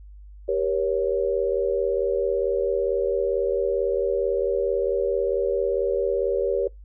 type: chord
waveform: sine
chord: G diminished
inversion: none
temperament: equal with one note detuned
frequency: 392 / 476.5 / 554.4 Hz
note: G4 / Bb4 / Db5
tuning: 0 / +38 / 0 cents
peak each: -25 dBFS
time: 0.48-6.68 s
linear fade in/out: 10 ms
effects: noise-tail reverb RT60 0.2 s tail -26 dB re dry + added 50 Hz sine -41 dBFS peak until 6.84 s